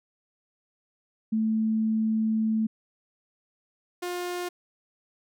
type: tone pair in turn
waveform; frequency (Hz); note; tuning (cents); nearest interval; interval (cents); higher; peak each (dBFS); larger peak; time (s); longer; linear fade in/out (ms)
sine / sawtooth; 220 / 355.3; A3 / F4; 0 / +30; minor sixth; 830; second; -22 / -26; first; 1.32-2.67 / 4.02-4.49; first; 10
effects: none